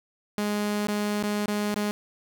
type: tone with dropouts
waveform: sawtooth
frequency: 207.7 Hz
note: G#3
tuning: in tune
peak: -21 dBFS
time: 0.38-1.91 s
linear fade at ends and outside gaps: 0 ms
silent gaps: 0.87-0.884 / 1.228-1.236 / 1.459-1.481 / 1.743-1.76 s
effects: 8-bit